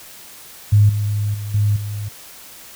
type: tone with level steps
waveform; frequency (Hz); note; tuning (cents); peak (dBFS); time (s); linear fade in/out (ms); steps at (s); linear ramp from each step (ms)
sine; 103.83; G#2; 0; -8 / -17 / -24 / -13 / -23; 0.72-2.09; 10; 0.89 / 1.34 / 1.54 / 1.76; 5
effects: white hiss -40 dBFS RMS until 2.75 s